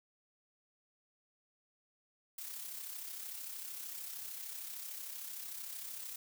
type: noise with amplitude modulation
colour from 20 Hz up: blue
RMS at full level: -43 dBFS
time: 2.38-6.16 s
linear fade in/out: 5 ms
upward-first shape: sine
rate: 33.2 Hz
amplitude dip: 45%
effects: none